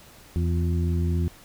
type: harmonic tone with a mistuned harmonic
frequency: 84.4 Hz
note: E2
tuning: 41 cents sharp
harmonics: 1 / 2 / 3 / 4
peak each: -22 / -28 / -35 / -35 dBFS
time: 0.36-1.28 s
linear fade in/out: 0 ms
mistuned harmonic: 4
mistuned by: +68 cents
effects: pink hiss -50 dBFS RMS until 1.44 s